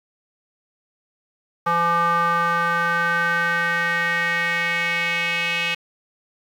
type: tone with band-pass filter sweep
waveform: square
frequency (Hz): 170.3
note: F3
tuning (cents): -43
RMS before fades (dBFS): -21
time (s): 1.66-5.75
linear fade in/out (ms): 10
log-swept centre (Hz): 1100 to 2600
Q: 4.3
effects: 8-bit